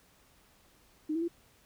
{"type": "tone with pitch steps", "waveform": "sine", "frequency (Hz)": [307.9, 328.6, 340.2], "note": ["D#4", "E4", "F4"], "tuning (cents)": [-18, -5, -45], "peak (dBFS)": -29, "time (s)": [1.09, 1.282], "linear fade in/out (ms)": 10, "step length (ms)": 64, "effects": ["pink hiss -64 dBFS RMS until 1.65 s"]}